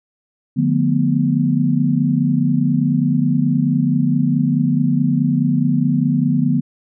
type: chord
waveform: sine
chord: B half-diminished seventh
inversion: first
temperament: just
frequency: 148.16 / 177.8 / 222.2 / 246.9 Hz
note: D3 / F3 / A3 / B3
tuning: +16 / +31 / +17 / 0 cents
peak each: -18 / -20 / -22 / -17 dBFS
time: 0.56-6.61 s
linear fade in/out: 20 ms
effects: none